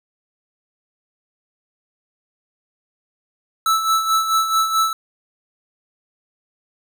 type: tone with tremolo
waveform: square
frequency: 1314 Hz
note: E6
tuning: 6 cents flat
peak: -14 dBFS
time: 3.66-4.93 s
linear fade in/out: 2 ms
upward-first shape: sine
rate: 4.6 Hz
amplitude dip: 60%
effects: none